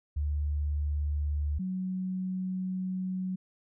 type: tone pair in turn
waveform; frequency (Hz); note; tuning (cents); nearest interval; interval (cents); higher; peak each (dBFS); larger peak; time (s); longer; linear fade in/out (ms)
sine; 73.6 / 185.89; D2 / F#3; +4 / +8; octave + major third; 1604; second; -27 / -30; first; 0.16-1.59 / 1.59-3.36; second; 10
effects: none